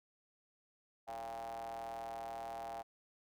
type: ring-modulated tone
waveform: square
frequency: 60.3 Hz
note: B1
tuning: 41 cents flat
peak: -40 dBFS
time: 1.07-2.83 s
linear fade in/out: 20 ms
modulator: 744 Hz
effects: none